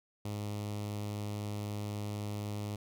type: tone with notch filter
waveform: sawtooth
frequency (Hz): 103.9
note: G#2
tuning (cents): +1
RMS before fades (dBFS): -38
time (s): 0.25-2.76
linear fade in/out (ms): 5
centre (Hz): 1600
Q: 1.4
effects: none